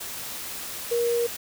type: tone in noise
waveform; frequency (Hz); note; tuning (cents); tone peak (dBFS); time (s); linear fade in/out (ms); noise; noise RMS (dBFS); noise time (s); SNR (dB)
sine; 472.5; A#4; +23; -21; 0.91-1.27; 10; white; -35; 0-1.37; +11
effects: none